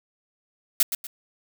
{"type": "noise with echo", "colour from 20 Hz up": "blue", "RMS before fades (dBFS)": -18, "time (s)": [0.8, 0.83], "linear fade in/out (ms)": 2, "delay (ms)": 120, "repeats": 2, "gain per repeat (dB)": -9, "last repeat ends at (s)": 1.07, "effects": []}